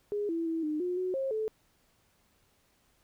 sine tone with pitch steps, 412.8 / 332 / 326.4 / 304.6 / 358.4 / 368.3 / 536 / 435.7 Hz, G#4 / E4 / E4 / D#4 / F4 / F#4 / C5 / A4, -10 / +12 / -17 / -37 / +45 / -8 / +42 / -17 cents, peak -29 dBFS, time 0.12-1.48 s, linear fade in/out 0 ms, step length 170 ms, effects pink hiss -69 dBFS RMS until 3.03 s

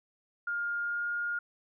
sine tone with pitch glide, 1412 to 1420.2 Hz, F6 to F6, +19 to +29 cents, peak -30 dBFS, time 0.47-1.39 s, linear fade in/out 5 ms, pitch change +10 cents, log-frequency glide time 0.8-1.06 s, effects none

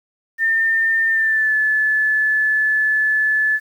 sine tone with pitch glide, 1806 to 1731.4 Hz, A6 to A6, +45 to -28 cents, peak -14 dBFS, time 0.38-3.6 s, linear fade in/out 50 ms, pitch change -73 cents, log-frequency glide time 1.1-1.55 s, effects 8-bit

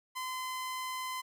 sawtooth tone, 1026 Hz, C6, 34 cents flat, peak -32 dBFS, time 0.15-1.22 s, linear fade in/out 20 ms, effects none

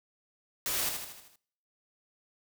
white noise with echo, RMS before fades -32 dBFS, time 0.66-0.89 s, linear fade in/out 0 ms, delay 78 ms, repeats 6, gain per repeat -5 dB, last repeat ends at 1.358 s, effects noise-tail reverb RT60 0.7 s tail -25 dB re dry

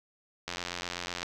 click train, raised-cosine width 0.2 ms, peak -17 dBFS, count 67, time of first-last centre 0.48-1.23 s, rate 88 Hz, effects none

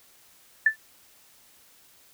sine tone with exponential decay, 1760 Hz, A6, in tune, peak -12 dBFS, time 0.66-0.76 s, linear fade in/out 5 ms, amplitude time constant 21 ms, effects white hiss -57 dBFS RMS until 2.13 s

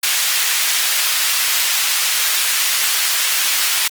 pink high-pass noise, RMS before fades -17 dBFS, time 0.03-3.88 s, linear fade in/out 5 ms, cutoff 2000 Hz, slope 12 dB/octave, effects Opus 32 kbps

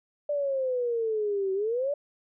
sine exponential two-way sweep, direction down then up, 591 to 378 to 591 Hz, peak -25 dBFS, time 0.29-1.94 s, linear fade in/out 5 ms, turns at 1.53 s, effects none

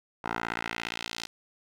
10% pulse tone with band-pass filter sweep, 57.3 Hz, A#1, 29 cents flat, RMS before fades -35 dBFS, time 0.24-1.27 s, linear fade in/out 5 ms, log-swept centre 1100 to 4700 Hz, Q 1.4, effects none

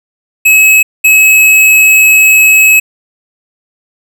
square tone pair in turn, 2571 / 2571 Hz, E7 / E7, -44 / -44 cents, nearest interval unison, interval 0 cents, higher neither, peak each -3 dBFS, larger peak neither, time 0.45-0.83 / 1.04-2.8 s, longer second, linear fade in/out 10 ms, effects none

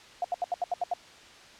sine tone bursts, 709 Hz, F5, 26 cents sharp, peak -25 dBFS, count 8, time 0.22-0.937 s, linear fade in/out 2 ms, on 24 ms, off 75 ms, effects white hiss -51 dBFS RMS until 1.59 s + low-pass 5000 Hz 12 dB/octave

